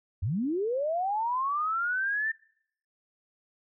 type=linear sweep; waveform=sine; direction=up; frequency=76.9 to 1803 Hz; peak=-26 dBFS; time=0.22-2.32 s; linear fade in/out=10 ms; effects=noise-tail reverb RT60 0.7 s tail -26 dB re dry